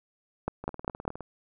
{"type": "two click trains", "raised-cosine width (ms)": 1, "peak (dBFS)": [-14, -24], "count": [4, 12], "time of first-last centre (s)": [[0.48, 1.079], [0.64, 1.207]], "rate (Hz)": [5.01, 19.4], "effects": []}